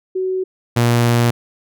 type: tone pair in turn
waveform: sine / sawtooth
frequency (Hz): 374.2 / 118.89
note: F#4 / A#2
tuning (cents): +20 / +35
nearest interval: octave + minor sixth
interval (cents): 1985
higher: first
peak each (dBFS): -17 / -8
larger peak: second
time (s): 0.15-0.44 / 0.76-1.31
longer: second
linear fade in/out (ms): 10
effects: none

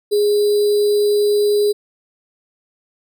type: tone with sample-and-hold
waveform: sine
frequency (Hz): 413.9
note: G#4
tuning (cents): -6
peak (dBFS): -12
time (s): 0.11-1.73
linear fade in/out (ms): 20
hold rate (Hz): 4410
effects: none

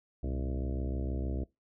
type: harmonic tone with a mistuned harmonic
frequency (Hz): 66.5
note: C2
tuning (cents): +29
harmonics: 1 / 2 / 3 / 4 / 5 / 6 / 7 / 8 / 9 / 10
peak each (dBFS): -33 / -41 / -43 / -42 / -43 / -48 / -49 / -53 / -50 / -52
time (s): 0.23-1.44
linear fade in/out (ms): 5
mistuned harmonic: 2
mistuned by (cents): -140
effects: noise-tail reverb RT60 0.2 s tail -21 dB re dry

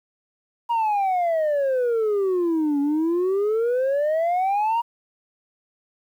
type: exponential two-way sweep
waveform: sine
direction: down then up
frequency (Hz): 954 to 280.4 to 954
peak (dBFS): -16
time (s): 0.69-4.82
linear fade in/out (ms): 20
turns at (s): 2.8
effects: tanh soft clip ceiling -18 dBFS + 9-bit

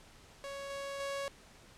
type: tone with level steps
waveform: sawtooth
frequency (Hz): 556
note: C#5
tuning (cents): +5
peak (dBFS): -37 / -35 / -32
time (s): 0.44-1.28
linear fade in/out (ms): 0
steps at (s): 0.7 / 1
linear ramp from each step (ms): 2
effects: pink hiss -58 dBFS RMS until 1.77 s + low-pass 9000 Hz 12 dB/octave

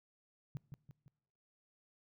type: tone with echo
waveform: sine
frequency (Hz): 139.7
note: C#3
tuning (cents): +14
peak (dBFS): -38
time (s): 0.55-0.57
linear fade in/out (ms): 0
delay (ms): 170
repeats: 3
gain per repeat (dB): -6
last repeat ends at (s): 1.08
effects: noise-tail reverb RT60 1.0 s tail -24 dB re dry

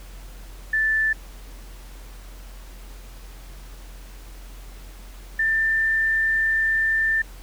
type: tone pair in turn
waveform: sine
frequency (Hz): 1760 / 1784.6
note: A6 / A6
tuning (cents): 0 / +24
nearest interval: unison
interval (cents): 24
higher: second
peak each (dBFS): -18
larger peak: neither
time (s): 0.73-1.13 / 5.39-7.22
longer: second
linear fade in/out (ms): 5
effects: added 44 Hz sine -38 dBFS peak until 7.42 s + pink hiss -48 dBFS RMS until 7.42 s

